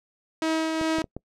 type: tone with tremolo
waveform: sawtooth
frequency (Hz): 320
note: D#4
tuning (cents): +49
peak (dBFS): -18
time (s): 0.42-1.02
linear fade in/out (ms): 2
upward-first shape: triangle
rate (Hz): 2.5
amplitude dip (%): 35
type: clicks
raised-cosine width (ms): 2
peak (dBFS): -20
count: 4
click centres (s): 0.813 / 0.985 / 1.042 / 1.166
effects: noise-tail reverb RT60 0.1 s tail -26 dB re dry + low-pass 7000 Hz 12 dB/octave